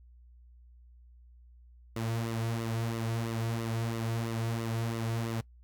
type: tone with flanger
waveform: sawtooth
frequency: 114.4 Hz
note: A#2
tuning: 32 cents flat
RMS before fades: -33 dBFS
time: 1.96-5.41 s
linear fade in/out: 5 ms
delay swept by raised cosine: 1.2 to 3.9 ms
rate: 3 Hz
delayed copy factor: -0.6
effects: noise-tail reverb RT60 0.1 s tail -22 dB re dry + added 60 Hz sine -53 dBFS peak until 5.63 s